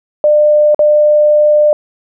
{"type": "tone with dropouts", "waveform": "sine", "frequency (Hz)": 599, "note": "D5", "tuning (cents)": 34, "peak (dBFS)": -5, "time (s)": [0.24, 1.73], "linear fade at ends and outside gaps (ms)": 1, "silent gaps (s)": [0.746, 0.792], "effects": []}